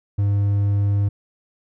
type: tone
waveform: triangle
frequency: 101 Hz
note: G#2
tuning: 48 cents flat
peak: -14 dBFS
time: 0.18-1.09 s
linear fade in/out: 10 ms
effects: none